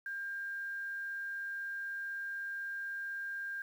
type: tone with quantisation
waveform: sine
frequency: 1599 Hz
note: G6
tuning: 34 cents sharp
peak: -37 dBFS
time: 0.06-3.62 s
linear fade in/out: 2 ms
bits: 10
effects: none